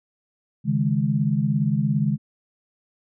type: chord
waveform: sine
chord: C# suspended second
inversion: none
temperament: just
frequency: 138.59 / 155.92 / 207.9 Hz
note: C#3 / D#3 / G#3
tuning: 0 / +4 / +2 cents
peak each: -23 dBFS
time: 0.64-2.18 s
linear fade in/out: 50 ms
effects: none